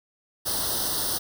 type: noise with comb filter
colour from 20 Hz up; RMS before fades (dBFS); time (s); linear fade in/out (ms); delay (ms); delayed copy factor
white; -27; 0.45-1.19; 20; 0.21; +1
effects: none